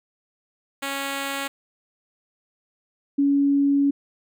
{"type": "tone pair in turn", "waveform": ["5% pulse", "sine"], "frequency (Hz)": [276.2, 281.2], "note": ["C#4", "C#4"], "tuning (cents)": [-6, 25], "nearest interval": "unison", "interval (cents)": 31, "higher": "second", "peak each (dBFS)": [-15, -16], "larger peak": "first", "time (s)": [[0.82, 1.48], [3.18, 3.91]], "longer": "second", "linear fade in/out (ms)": 10, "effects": []}